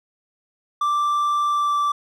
triangle tone with pitch glide, 1174.7 to 1166.6 Hz, D6 to D6, 0 to -12 cents, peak -16 dBFS, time 0.81-1.92 s, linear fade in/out 5 ms, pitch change -12 cents, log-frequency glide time 1.48-1.77 s, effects none

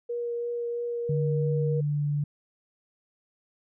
sine tone with vibrato, 475 Hz, A#4, 33 cents sharp, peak -28 dBFS, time 0.09-1.81 s, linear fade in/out 10 ms, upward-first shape triangle, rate 3 Hz, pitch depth 11 cents each way
sine tone with pitch glide, 146.83 to 145.98 Hz, D3 to D3, 0 to -10 cents, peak -24 dBFS, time 1.09-2.24 s, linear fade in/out 5 ms, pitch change -10 cents, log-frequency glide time 1.94-2.05 s
effects none

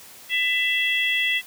harmonic tone, 666 Hz, E5, 18 cents sharp, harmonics 3 / 4 / 5, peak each -23 / -24 / -25 dBFS, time 0.29-1.42 s, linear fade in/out 50 ms, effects white hiss -45 dBFS RMS until 1.46 s + high-pass 60 Hz 12 dB/octave

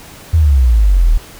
sine exponential sweep, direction down, 84.7 to 36.71 Hz, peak -6 dBFS, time 0.33-1.18 s, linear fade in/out 10 ms, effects pink hiss -36 dBFS RMS until 1.39 s

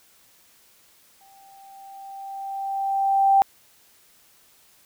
sine tone with exponential growth, 784 Hz, G5, in tune, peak -12 dBFS, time 1.21-3.42 s, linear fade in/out 0 ms, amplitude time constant 480 ms, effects white hiss -57 dBFS RMS until 4.85 s

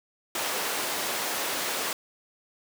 pink high-pass noise, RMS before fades -30 dBFS, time 0.35-1.93 s, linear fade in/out 2 ms, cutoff 460 Hz, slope 12 dB/octave, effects none

